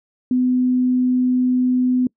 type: tone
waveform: sine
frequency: 252 Hz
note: B3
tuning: 35 cents sharp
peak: -14 dBFS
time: 0.31-2.07 s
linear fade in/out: 2 ms
effects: noise-tail reverb RT60 0.1 s tail -26 dB re dry